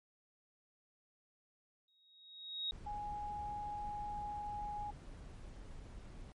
sine tone with exponential growth, 3774 Hz, A#7, 21 cents sharp, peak -34 dBFS, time 1.88-2.71 s, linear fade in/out 2 ms, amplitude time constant 180 ms
brown noise, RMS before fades -50 dBFS, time 2.72-6.32 s, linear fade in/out 0 ms
sine tone, 830.6 Hz, G#5, in tune, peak -40 dBFS, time 2.86-4.91 s, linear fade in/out 10 ms
effects MP3 48 kbps

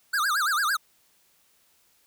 square tone with vibrato, 1400 Hz, F6, 4 cents sharp, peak -23 dBFS, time 0.13-0.77 s, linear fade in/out 10 ms, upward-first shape sine, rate 8.9 Hz, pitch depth 290 cents each way, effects white hiss -64 dBFS RMS until 2.06 s

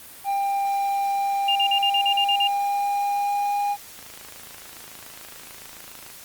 triangle tone with pitch glide, 795 to 814.1 Hz, G5 to G#5, +24 to -35 cents, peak -19 dBFS, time 0.24-3.77 s, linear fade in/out 50 ms, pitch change +41 cents, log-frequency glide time 1.63-3.59 s
sine tone bursts, 2807 Hz, F7, 8 cents sharp, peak -19 dBFS, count 9, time 1.48-2.475 s, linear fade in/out 5 ms, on 75 ms, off 40 ms
click train, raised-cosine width 0.3 ms, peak -26 dBFS, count 58, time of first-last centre 3.99-6.101 s, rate 27 Hz
effects white hiss -43 dBFS RMS until 6.24 s + Opus 32 kbps

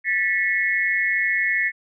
sine tone cluster, 1768 / 1956 / 2179 Hz, A6 / B6 / C#7, +8 / -17 / -30 cents, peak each -23 dBFS, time 0.04-1.72 s, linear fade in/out 50 ms, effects none

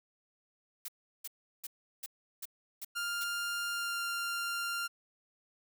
blue noise bursts, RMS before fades -41 dBFS, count 7, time 0.85-3.241 s, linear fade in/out 5 ms, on 33 ms, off 360 ms
sawtooth tone with pitch glide, 1400 to 1391.9 Hz, F6 to F6, +4 to -6 cents, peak -30 dBFS, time 2.95-4.88 s, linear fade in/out 20 ms, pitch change -10 cents, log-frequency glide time 3.72-4.01 s
effects none

